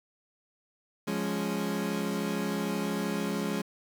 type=chord; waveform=30% pulse; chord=Db major; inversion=first; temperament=equal; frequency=174.61 / 207.7 / 277.2 Hz; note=F3 / Ab3 / Db4; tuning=0 / 0 / 0 cents; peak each=-32 / -29 / -33 dBFS; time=1.07-3.62 s; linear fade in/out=10 ms; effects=9-bit